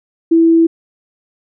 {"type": "tone", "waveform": "sine", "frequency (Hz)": 329.9, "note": "E4", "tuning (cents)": 1, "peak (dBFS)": -6, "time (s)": [0.31, 0.67], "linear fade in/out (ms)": 10, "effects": []}